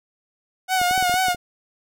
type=tone with vibrato; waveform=sawtooth; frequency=732 Hz; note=F#5; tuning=19 cents flat; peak=-14 dBFS; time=0.68-1.36 s; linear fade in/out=50 ms; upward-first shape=sine; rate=4.2 Hz; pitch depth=50 cents each way
type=clicks; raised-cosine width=2 ms; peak=-20 dBFS; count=8; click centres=0.815 / 0.911 / 0.978 / 1.026 / 1.096 / 1.141 / 1.284 / 1.347 s
effects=none